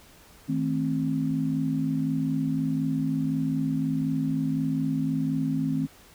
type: chord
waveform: sine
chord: A diminished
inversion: second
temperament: just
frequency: 158.4 / 220 / 264 Hz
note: Eb3 / A3 / C4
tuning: +31 / 0 / +16 cents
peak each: -28 / -32 / -26 dBFS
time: 0.48-5.87 s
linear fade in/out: 20 ms
effects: pink hiss -53 dBFS RMS until 6.14 s